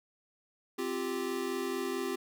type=chord; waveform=square; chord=C suspended fourth; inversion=none; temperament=equal with one note detuned; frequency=261.6 / 347.4 / 392 Hz; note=C4 / F4 / G4; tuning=0 / -9 / 0 cents; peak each=-39 / -38 / -36 dBFS; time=0.78-2.16 s; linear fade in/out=10 ms; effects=none